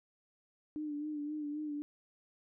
sine tone with vibrato, 298.4 Hz, D4, 28 cents sharp, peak -36 dBFS, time 0.76-1.82 s, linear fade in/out 0 ms, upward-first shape sine, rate 3.8 Hz, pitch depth 43 cents each way, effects none

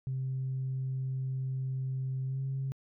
sine tone with pitch glide, 131.5 to 134.5 Hz, C3 to C3, +9 to +48 cents, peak -30 dBFS, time 0.07-2.72 s, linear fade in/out 0 ms, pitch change +39 cents, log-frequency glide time 2.26-2.4 s, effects tanh soft clip ceiling -27 dBFS

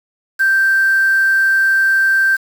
sine tone with quantisation, 1568 Hz, G6, in tune, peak -10 dBFS, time 0.39-2.37 s, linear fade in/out 20 ms, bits 5, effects none

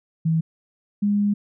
sine tone pair in turn, 161.8 / 204.7 Hz, E3 / G#3, -32 / -25 cents, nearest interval major third, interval 407 cents, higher second, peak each -17 dBFS, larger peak neither, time 0.25-0.41 / 1.02-1.34 s, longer second, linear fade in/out 10 ms, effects none

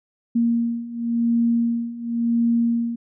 sine beating tone pair, 233.1 / 234.03 Hz, A#3 / A#3, 0 / +7 cents, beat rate 0.93 Hz, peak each -23 / -20 dBFS, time 0.35-2.96 s, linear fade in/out 10 ms, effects none

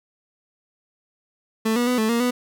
30% pulse tone with pitch steps, 221.3 / 242 / 249.1 / 218.9 / 234.2 / 247 Hz, A3 / B3 / B3 / A3 / A#3 / B3, +10 / -35 / +15 / -9 / +8 / 0 cents, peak -16 dBFS, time 1.65-2.31 s, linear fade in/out 10 ms, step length 110 ms, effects none

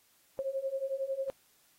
sine beating tone pair, 532 / 543 Hz, C5 / C#5, +29 / -36 cents, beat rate 11 Hz, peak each -36 / -34 dBFS, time 0.39-1.3 s, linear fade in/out 0 ms, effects white hiss -67 dBFS RMS until 1.78 s + AAC 48 kbps

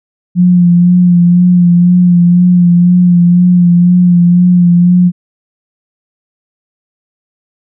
sine tone with vibrato, 176.5 Hz, F3, 19 cents sharp, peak -3 dBFS, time 0.35-5.12 s, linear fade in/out 50 ms, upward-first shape sine, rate 2 Hz, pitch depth 29 cents each way, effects none

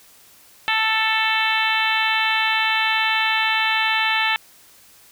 harmonic tone, 441.1 Hz, A4, 4 cents sharp, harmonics 2 / 3 / 4 / 5 / 6 / 7 / 8 / 9, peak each -24 / -27 / -23 / -25 / -24 / -27 / -29 / -31 dBFS, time 0.68-4.36 s, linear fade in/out 0 ms, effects white hiss -50 dBFS RMS until 5.11 s

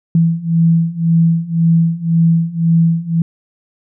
sine beating tone pair, 164.81 / 166.71 Hz, E3 / E3, 0 / +20 cents, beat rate 1.9 Hz, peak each -14 / -12 dBFS, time 0.15-3.22 s, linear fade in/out 2 ms, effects none

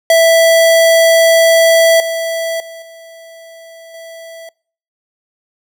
square tone with level steps, 659.3 Hz, E5, in tune, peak -6 / -16 / -29 / -34 / -30 dBFS, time 0.1-4.49 s, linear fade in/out 2 ms, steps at 2 / 2.6 / 2.82 / 3.94 s, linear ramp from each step 2 ms, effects noise-tail reverb RT60 0.5 s tail -26 dB re dry

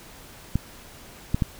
clicks, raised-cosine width 5 ms, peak -9 dBFS, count 3, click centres 0.556 / 1.345 / 1.422 s, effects pink hiss -46 dBFS RMS until 1.59 s

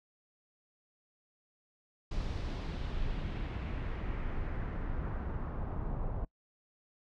brown noise with low-pass filter sweep, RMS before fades -36 dBFS, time 2.11-6.25 s, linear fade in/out 5 ms, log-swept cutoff 5100 to 920 Hz, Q 1.5, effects noise-tail reverb RT60 0.1 s tail -25 dB re dry

